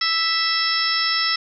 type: harmonic tone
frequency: 659 Hz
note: E5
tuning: 1 cent flat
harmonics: 2 / 3 / 4 / 5 / 6 / 7 / 8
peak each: -26 / -25 / -31 / -30 / -28 / -32 / -21 dBFS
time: 0.01-1.36 s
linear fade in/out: 5 ms
effects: none